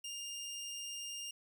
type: tone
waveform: 20% pulse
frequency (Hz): 2811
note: F7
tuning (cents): +11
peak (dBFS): -37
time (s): 0.04-1.31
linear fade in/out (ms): 5
effects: none